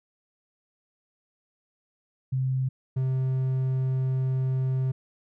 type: tone pair in turn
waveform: sine / triangle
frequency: 130.81 / 130.81 Hz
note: C3 / C3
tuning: 0 / 0 cents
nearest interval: unison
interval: 0 cents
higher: neither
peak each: -23 / -21 dBFS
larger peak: second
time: 2.32-2.69 / 2.96-4.92 s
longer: second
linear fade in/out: 10 ms
effects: none